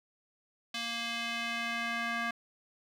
square tone with band-pass filter sweep, 233.1 Hz, A#3, in tune, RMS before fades -35 dBFS, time 0.74-2.31 s, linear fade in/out 5 ms, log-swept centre 3400 to 1700 Hz, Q 1.6, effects 10-bit

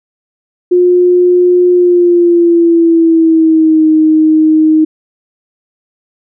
sine tone with pitch glide, 357.5 to 313 Hz, F4 to D#4, +41 to +10 cents, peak -4 dBFS, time 0.71-4.85 s, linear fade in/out 10 ms, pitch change -231 cents, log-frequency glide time 1.72-3.87 s, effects none

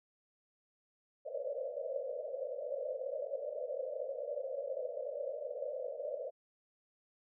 pink band-pass noise, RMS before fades -40 dBFS, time 1.25-6.31 s, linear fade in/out 20 ms, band 500 to 610 Hz, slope 96 dB/octave, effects none

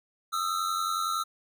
square tone pair together, 1244.5 / 1335.3 Hz, D#6 / E6, 0 / +22 cents, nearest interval minor second, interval 122 cents, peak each -32 / -30 dBFS, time 0.32-1.24 s, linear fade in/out 20 ms, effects none

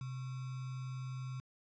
sine tone with sample-and-hold, 129.4 Hz, C3, 19 cents flat, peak -39 dBFS, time 0.01-1.4 s, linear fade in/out 2 ms, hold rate 1225 Hz, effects resampled to 16000 Hz

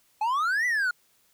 triangle exponential two-way sweep, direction up then down, 831 to 2011 to 1404 Hz, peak -21 dBFS, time 0.21-0.91 s, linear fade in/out 5 ms, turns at 0.66 s, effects white hiss -65 dBFS RMS until 1.33 s

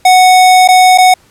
square tone with dropouts, 739 Hz, F#5, 2 cents flat, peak -3 dBFS, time 0.05-1.14 s, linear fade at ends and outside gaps 5 ms, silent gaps 0.677-0.686 / 0.977-0.983 s, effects pink hiss -47 dBFS RMS until 1.3 s + low-pass 12000 Hz 12 dB/octave

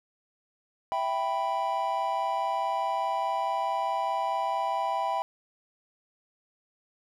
triangle chord, E minor, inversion none, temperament equal, 659.3 / 784 / 987.8 Hz, E5 / G5 / B5, 0 / 0 / 0 cents, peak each -31 / -28 / -28 dBFS, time 0.92-5.22 s, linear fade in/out 0 ms, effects none

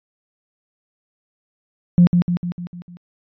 sine tone with echo, 175.2 Hz, F3, 6 cents sharp, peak -6 dBFS, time 1.98-2.07 s, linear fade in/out 0 ms, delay 150 ms, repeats 6, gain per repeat -5 dB, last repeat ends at 2.97 s, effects tanh soft clip ceiling -3 dBFS + resampled to 11025 Hz

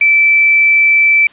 sine tone with quantisation, 2323 Hz, D7, 20 cents flat, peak -6 dBFS, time 0.01-1.27 s, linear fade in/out 2 ms, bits 6, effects white hiss -43 dBFS RMS until 1.32 s + resampled to 8000 Hz

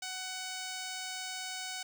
5% pulse tone with notch filter, 747 Hz, F#5, 16 cents sharp, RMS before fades -40 dBFS, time 0.02-1.83 s, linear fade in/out 5 ms, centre 11000 Hz, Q 1.7, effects none

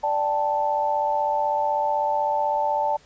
sine chord, D suspended fourth, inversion none, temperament equal, 587.3 / 784 / 880 Hz, D5 / G5 / A5, 0 / 0 / 0 cents, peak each -26 / -28 / -22 dBFS, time 0.03-2.97 s, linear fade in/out 10 ms, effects pink hiss -54 dBFS RMS until 3.05 s + resampled to 16000 Hz

